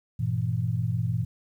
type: chord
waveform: sine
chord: E diminished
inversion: first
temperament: just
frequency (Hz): 98.89 / 118.67 / 164.81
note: G2 / Bb2 / E3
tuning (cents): +16 / +31 / 0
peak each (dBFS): -30 / -26 / -31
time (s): 0.19-1.25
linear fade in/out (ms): 10
effects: 10-bit